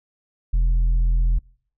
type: tone with tanh clipping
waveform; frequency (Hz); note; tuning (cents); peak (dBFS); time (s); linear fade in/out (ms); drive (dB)
sine; 42; E1; +33; -16; 0.53-1.39; 10; 4
effects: noise-tail reverb RT60 0.6 s tail -26 dB re dry